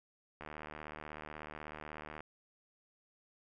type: click train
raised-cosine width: 0.5 ms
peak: -30 dBFS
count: 138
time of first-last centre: 0.41-2.206 s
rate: 76.3 Hz
effects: none